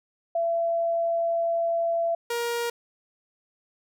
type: tone pair in turn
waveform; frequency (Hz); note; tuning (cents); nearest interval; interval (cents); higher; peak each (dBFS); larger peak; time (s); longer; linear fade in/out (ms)
sine / sawtooth; 673 / 471.9; E5 / A#4; +36 / +21; tritone; 615; first; -22; neither; 0.35-2.15 / 2.3-2.7; first; 5
effects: none